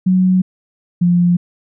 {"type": "tone pair in turn", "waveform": "sine", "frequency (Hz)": [185, 175.32], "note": ["F#3", "F3"], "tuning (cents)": [0, 7], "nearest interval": "minor second", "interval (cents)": 93, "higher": "first", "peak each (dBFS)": -9, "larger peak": "neither", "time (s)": [[0.06, 0.42], [1.01, 1.37]], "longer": "neither", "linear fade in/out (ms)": 10, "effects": []}